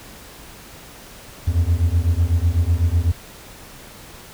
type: beating tone pair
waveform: triangle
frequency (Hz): 81.1 / 89.1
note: E2 / F2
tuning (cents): -28 / +35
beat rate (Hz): 8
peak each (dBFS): -16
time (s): 1.47-3.12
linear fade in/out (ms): 10
effects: pink hiss -41 dBFS RMS until 4.33 s